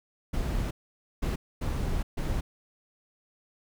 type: noise bursts at uneven times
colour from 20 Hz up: brown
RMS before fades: -29 dBFS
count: 4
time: 0.33-0.71 / 1.22-1.36 / 1.61-2.03 / 2.17-2.41 s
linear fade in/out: 10 ms
effects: none